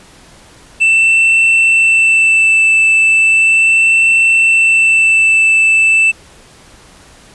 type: tone with vibrato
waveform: triangle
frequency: 2661 Hz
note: E7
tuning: 16 cents sharp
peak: -5 dBFS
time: 0.8-6.12 s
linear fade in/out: 20 ms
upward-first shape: sine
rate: 0.36 Hz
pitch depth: 12 cents each way
effects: pink hiss -41 dBFS RMS until 7.34 s + resampled to 24000 Hz